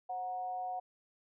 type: tone with amplitude modulation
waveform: sine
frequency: 734 Hz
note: F#5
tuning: 14 cents flat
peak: -33 dBFS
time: 0.09-0.8 s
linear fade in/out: 10 ms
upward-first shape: sine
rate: 206 Hz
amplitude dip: 55%
effects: none